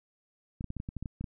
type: clicks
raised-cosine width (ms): 5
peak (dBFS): -24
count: 11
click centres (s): 0.609 / 0.643 / 0.704 / 0.767 / 0.801 / 0.889 / 0.967 / 1.026 / 1.058 / 1.21 / 1.242
effects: none